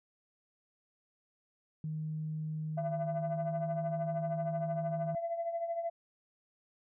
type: tone with pitch glide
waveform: sine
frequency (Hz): 155.56 to 158.46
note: D#3 to D#3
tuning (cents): 0 to +32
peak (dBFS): -34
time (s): 1.84-5.15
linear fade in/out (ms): 2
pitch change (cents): +32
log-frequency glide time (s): 2.83-3.56
type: tone with tremolo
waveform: sine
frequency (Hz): 675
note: E5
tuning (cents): +41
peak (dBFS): -29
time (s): 2.77-5.9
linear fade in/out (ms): 10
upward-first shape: triangle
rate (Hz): 13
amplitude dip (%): 70
effects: tanh soft clip ceiling -27 dBFS